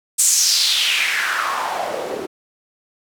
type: noise with band-pass filter sweep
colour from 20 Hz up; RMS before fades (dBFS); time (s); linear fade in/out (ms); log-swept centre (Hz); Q
white; -19; 0.18-2.27; 20; 8400 to 350; 3.4
effects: none